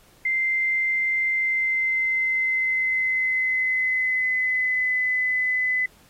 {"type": "tone with pitch glide", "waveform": "sine", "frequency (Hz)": [2085, 2012], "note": ["C7", "B6"], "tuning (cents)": [-7, 32], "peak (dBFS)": -20, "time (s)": [0.25, 5.86], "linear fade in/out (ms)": 5, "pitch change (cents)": -61, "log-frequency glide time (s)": [1.28, 4.98], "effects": ["pink hiss -56 dBFS RMS until 6.09 s", "AAC 48 kbps"]}